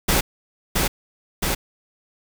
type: noise with echo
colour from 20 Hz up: pink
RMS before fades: -18 dBFS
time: 0.08-0.21 s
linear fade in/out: 10 ms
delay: 670 ms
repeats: 2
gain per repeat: -2 dB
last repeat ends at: 1.55 s
effects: none